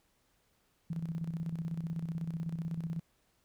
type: tone with tremolo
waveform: sine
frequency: 164.81 Hz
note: E3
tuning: in tune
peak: -32 dBFS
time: 0.9-3 s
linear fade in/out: 5 ms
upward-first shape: square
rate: 16 Hz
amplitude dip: 60%
effects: pink hiss -73 dBFS RMS until 3.44 s